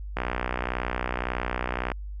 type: click train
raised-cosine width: 0.5 ms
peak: -12 dBFS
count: 109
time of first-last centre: 0.17-1.918 s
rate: 61.8 Hz
effects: added 50 Hz sine -33 dBFS peak until 2.2 s